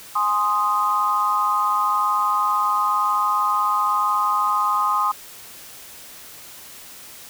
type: chord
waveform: sine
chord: Ab major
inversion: none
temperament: equal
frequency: 830.6 / 1046.5 / 1244.5 Hz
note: Ab5 / C6 / Eb6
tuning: 0 / 0 / 0 cents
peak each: -26 / -21 / -20 dBFS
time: 0.15-5.12 s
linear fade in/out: 10 ms
effects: white hiss -41 dBFS RMS until 7.29 s